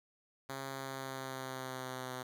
5% pulse tone with pitch glide, 135.3 to 128 Hz, C#3 to C3, -42 to -38 cents, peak -29 dBFS, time 0.49-2.23 s, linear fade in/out 5 ms, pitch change -96 cents, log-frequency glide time 0.68-2.11 s, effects none

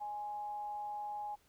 sine tone with amplitude modulation, 830.6 Hz, G#5, in tune, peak -37 dBFS, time 0-1.36 s, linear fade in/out 20 ms, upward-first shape sine, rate 224 Hz, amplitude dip 30%, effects pink hiss -70 dBFS RMS until 1.48 s

